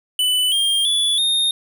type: tone with pitch steps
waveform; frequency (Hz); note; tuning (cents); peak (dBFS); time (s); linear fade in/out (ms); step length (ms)
square; 2991 / 3206 / 3436 / 3682; F#7 / G7 / A7 / A#7; +18 / +38 / -42 / -22; -16; 0.19-1.51; 2; 330
effects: none